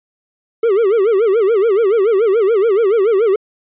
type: tone with vibrato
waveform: triangle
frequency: 421.7 Hz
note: G#4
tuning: 26 cents sharp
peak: -8 dBFS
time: 0.63-3.36 s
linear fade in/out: 5 ms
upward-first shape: sine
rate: 7 Hz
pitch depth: 200 cents each way
effects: resampled to 8000 Hz